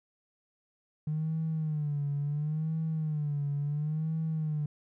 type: tone with vibrato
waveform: triangle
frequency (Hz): 151.4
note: D#3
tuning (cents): -47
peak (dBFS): -25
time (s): 1.07-4.66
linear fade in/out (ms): 5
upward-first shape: sine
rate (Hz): 0.72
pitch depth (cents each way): 100
effects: tanh soft clip ceiling -26 dBFS